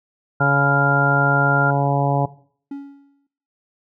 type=tone; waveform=sine; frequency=1396.9 Hz; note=F6; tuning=in tune; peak=-18 dBFS; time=0.4-1.71 s; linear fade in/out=10 ms
type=harmonic tone; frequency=140.6 Hz; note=C#3; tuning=25 cents sharp; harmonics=1 / 2 / 3 / 4 / 5 / 6 / 7; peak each=-18 / -26 / -27 / -25 / -24 / -25 / -29 dBFS; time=0.4-2.26 s; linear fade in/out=10 ms
type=tone with exponential decay; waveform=triangle; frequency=280 Hz; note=C#4; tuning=18 cents sharp; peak=-23 dBFS; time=2.71-3.27 s; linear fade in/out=5 ms; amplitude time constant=120 ms
effects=noise-tail reverb RT60 0.5 s tail -17 dB re dry